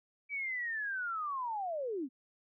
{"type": "linear sweep", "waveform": "sine", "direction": "down", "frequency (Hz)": [2308, 238], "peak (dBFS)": -34, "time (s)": [0.29, 2.09], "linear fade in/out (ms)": 50, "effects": []}